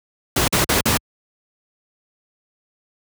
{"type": "noise bursts", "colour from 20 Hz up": "pink", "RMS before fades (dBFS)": -17, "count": 4, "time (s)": [0.36, 0.975], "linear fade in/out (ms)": 5, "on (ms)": 120, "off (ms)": 45, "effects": ["high-pass 60 Hz 12 dB/octave"]}